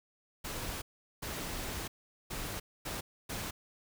pink noise bursts at uneven times, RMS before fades -39 dBFS, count 5, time 0.44-0.82 / 1.22-1.88 / 2.3-2.6 / 2.85-3.01 / 3.29-3.51 s, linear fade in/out 10 ms, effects none

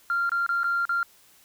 sine tone with dropouts, 1388 Hz, F6, 11 cents flat, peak -21 dBFS, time 0.1-1.03 s, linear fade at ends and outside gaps 1 ms, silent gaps 0.294-0.318 / 0.464-0.491 / 0.633-0.642 / 0.853-0.893 s, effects tanh soft clip ceiling -18 dBFS + white hiss -57 dBFS RMS until 1.44 s

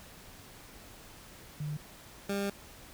sine / 20% pulse tone pair in turn, 149.7 / 199.83 Hz, D3 / G3, +33 / +34 cents, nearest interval perfect fourth, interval 501 cents, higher second, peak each -33 / -26 dBFS, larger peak second, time 1.6-1.77 / 2.29-2.5 s, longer second, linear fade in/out 5 ms, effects pink hiss -52 dBFS RMS until 2.93 s

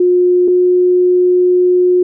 sine tone pair in turn, 358.7 / 360.8 Hz, F4 / F#4, +46 / -44 cents, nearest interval unison, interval 10 cents, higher second, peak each -7 dBFS, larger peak neither, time 0-0.48 / 0.48-2.03 s, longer second, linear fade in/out 5 ms, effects none

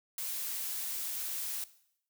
blue noise, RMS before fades -37 dBFS, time 0.18-1.64 s, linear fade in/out 2 ms, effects noise-tail reverb RT60 0.7 s tail -17 dB re dry

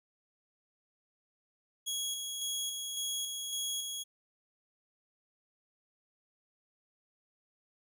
20% pulse tone with tremolo, 3322 Hz, G#7, in tune, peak -28 dBFS, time 1.86-4.04 s, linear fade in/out 20 ms, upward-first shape square, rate 1.8 Hz, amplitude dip 35%, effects none

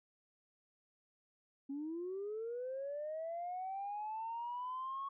sine linear sweep, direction up, 270 to 1108.7 Hz, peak -38 dBFS, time 1.69-5.09 s, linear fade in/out 10 ms, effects tanh soft clip ceiling -35 dBFS

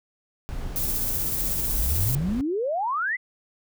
brown noise, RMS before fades -32 dBFS, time 0.49-2.41 s, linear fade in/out 0 ms
violet noise with tremolo, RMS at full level -26 dBFS, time 0.76-2.15 s, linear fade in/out 0 ms, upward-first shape sine, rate 16 Hz, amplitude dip 25%
sine exponential sweep, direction up, 46.1 to 2093 Hz, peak -23 dBFS, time 1.75-3.17 s, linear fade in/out 20 ms
effects none

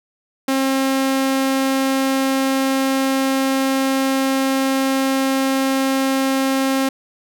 sawtooth tone, 267.9 Hz, C4, 41 cents sharp, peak -12 dBFS, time 0.48-6.89 s, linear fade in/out 5 ms, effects none

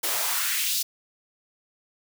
white noise with high-pass filter sweep, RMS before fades -26 dBFS, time 0.03-0.83 s, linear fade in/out 10 ms, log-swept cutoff 390 to 4700 Hz, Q 1.7, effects none

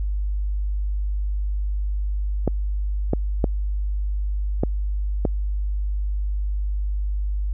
clicks, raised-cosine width 2 ms, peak -6 dBFS, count 5, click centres 2.477 / 3.134 / 3.442 / 4.635 / 5.252 s, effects added 50 Hz sine -21 dBFS peak until 7.53 s

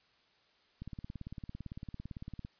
click train, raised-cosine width 5 ms, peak -30 dBFS, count 30, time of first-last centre 0.82-2.449 s, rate 17.8 Hz, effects white hiss -69 dBFS RMS until 2.59 s + resampled to 11025 Hz

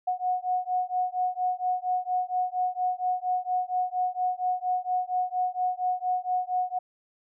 sine beating tone pair, 729 / 733.3 Hz, F#5 / F#5, -26 / -16 cents, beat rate 4.3 Hz, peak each -28 dBFS, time 0.07-6.79 s, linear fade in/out 10 ms, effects none

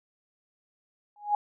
sine tone with exponential growth, 829 Hz, G#5, 3 cents flat, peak -18 dBFS, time 1.16-1.35 s, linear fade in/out 2 ms, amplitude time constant 41 ms, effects none

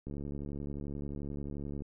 click train, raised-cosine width 3 ms, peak -28 dBFS, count 126, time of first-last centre 0.07-1.821 s, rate 71.4 Hz, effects none

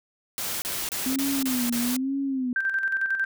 white noise bursts, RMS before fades -30 dBFS, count 6, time 0.38-1.965 s, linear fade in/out 0 ms, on 240 ms, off 29 ms
sine tone with vibrato, 256.3 Hz, C4, 36 cents flat, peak -24 dBFS, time 1.06-2.53 s, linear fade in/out 2 ms, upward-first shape sine, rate 1.1 Hz, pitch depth 130 cents each way
sine tone with tremolo, 1568 Hz, G6, in tune, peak -21 dBFS, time 2.56-3.25 s, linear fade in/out 2 ms, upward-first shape square, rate 11 Hz, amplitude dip 50%
effects none

